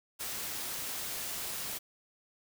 white noise, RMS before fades -38 dBFS, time 0.19-1.79 s, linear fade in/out 20 ms, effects none

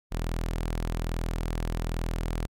sawtooth tone, 41.2 Hz, E1, in tune, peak -24 dBFS, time 0.11-2.47 s, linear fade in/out 20 ms, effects AAC 64 kbps

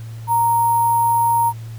sine tone with sample-and-hold, 932.3 Hz, A#5, in tune, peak -13 dBFS, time 0.27-1.53 s, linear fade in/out 50 ms, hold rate 11025 Hz, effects added 113 Hz sine -29 dBFS peak until 1.78 s + pink hiss -47 dBFS RMS until 1.78 s

